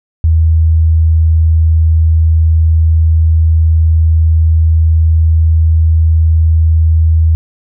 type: tone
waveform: sine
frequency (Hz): 80.4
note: E2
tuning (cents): -43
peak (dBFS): -5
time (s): 0.24-7.35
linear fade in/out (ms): 0
effects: none